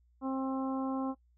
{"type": "harmonic tone", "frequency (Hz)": 265.4, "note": "C4", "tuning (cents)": 25, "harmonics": [1, 2, 3, 4, 5], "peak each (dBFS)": [-32, -41, -41, -42, -49], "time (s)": [0.21, 1.15], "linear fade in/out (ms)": 50, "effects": ["noise-tail reverb RT60 0.1 s tail -21 dB re dry", "added 60 Hz sine -64 dBFS peak until 1.37 s"]}